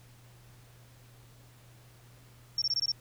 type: tone bursts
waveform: sine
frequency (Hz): 5470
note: F8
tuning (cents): -37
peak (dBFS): -26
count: 6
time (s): 2.58-2.918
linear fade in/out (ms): 2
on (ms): 38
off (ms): 22
effects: added 120 Hz sine -55 dBFS peak until 3 s + pink hiss -60 dBFS RMS until 3 s